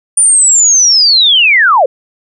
sine linear sweep, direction down, 9397 to 472.4 Hz, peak -4 dBFS, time 0.17-1.86 s, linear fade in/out 5 ms, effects none

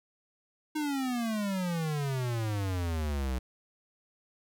square exponential sweep, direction down, 311.1 to 61.74 Hz, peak -30 dBFS, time 0.75-3.39 s, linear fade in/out 10 ms, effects none

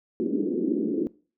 pink band-pass noise, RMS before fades -26 dBFS, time 0.2-1.07 s, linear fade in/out 0 ms, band 220 to 400 Hz, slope 48 dB/octave, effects noise-tail reverb RT60 0.4 s tail -22 dB re dry

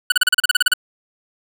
25% pulse tone bursts, 1480 Hz, F#6, in tune, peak -7 dBFS, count 12, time 0.1-0.737 s, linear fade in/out 5 ms, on 21 ms, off 35 ms, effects none

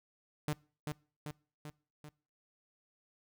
sawtooth tone with echo, 150 Hz, D3, 37 cents sharp, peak -28 dBFS, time 0.48-0.53 s, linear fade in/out 0 ms, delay 390 ms, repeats 4, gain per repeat -4 dB, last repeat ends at 2.09 s, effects noise-tail reverb RT60 0.4 s tail -23 dB re dry

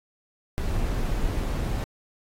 brown noise, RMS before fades -26 dBFS, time 0.58-1.84 s, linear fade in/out 0 ms, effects AAC 48 kbps

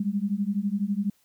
sine beating tone pair, 196 / 208 Hz, G3 / G#3, 0 / +3 cents, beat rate 12 Hz, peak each -27 dBFS, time 0-1.1 s, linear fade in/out 5 ms, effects white hiss -66 dBFS RMS until 1.24 s

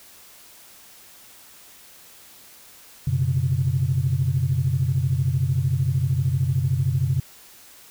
sine chord, F# suspended fourth, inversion none, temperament equal with one note detuned, 92.5 / 125.48 / 138.59 Hz, F#2 / B2 / C#3, 0 / +28 / 0 cents, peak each -25 / -22 / -22 dBFS, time 3.07-7.2 s, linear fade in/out 5 ms, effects tanh soft clip ceiling -10 dBFS + white hiss -48 dBFS RMS until 7.9 s

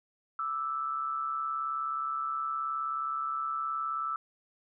sine tone pair together, 1179.4 / 1318.5 Hz, D6 / E6, +7 / 0 cents, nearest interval major second, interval 193 cents, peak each -38 / -31 dBFS, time 0.39-4.16 s, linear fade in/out 2 ms, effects none

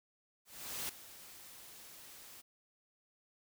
white noise with ADSR envelope, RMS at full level -39 dBFS, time 0.45-2.42 s, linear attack 440 ms, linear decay 6 ms, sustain -15 dB, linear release 18 ms, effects none

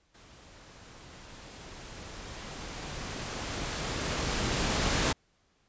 pink noise with level ramp, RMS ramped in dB -55 to -26 dBFS, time 0.14-5.13 s, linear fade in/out 10 ms, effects pink hiss -70 dBFS RMS until 5.68 s + resampled to 16000 Hz

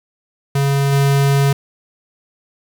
square tone with level steps, 139.3 Hz, C#3, 9 cents sharp, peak -14 / -12 dBFS, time 0.55-1.53 s, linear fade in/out 5 ms, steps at 0.92 s, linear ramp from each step 10 ms, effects 7-bit

